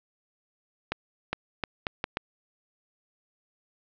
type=accelerating click train; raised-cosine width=0.3 ms; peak=-11 dBFS; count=6; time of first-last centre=0.92-2.171 s; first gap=410 ms; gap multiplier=0.75; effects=low-pass 4000 Hz 12 dB/octave